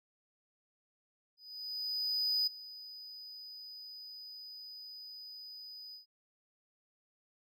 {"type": "tone with ADSR envelope", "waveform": "triangle", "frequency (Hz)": 4978, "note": "D#8", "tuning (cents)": 0, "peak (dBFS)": -27, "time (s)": [1.37, 6.06], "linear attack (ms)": 1100, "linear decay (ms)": 9, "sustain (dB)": -18, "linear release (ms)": 120, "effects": []}